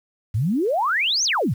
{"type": "exponential two-way sweep", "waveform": "sine", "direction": "up then down", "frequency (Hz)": [94.6, 6600, 94.6], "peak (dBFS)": -18, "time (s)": [0.34, 1.54], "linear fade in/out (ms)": 10, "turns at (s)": 1.24, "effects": ["8-bit"]}